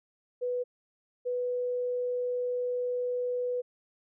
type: tone pair in turn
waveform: sine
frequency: 493.9 / 493.9 Hz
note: B4 / B4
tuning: 0 / 0 cents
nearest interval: unison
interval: 0 cents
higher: neither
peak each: -28 dBFS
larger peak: neither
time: 0.41-0.64 / 1.25-3.62 s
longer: second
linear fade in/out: 20 ms
effects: none